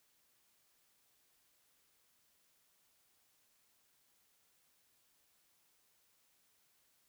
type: silence
effects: white hiss -74 dBFS RMS until 7.08 s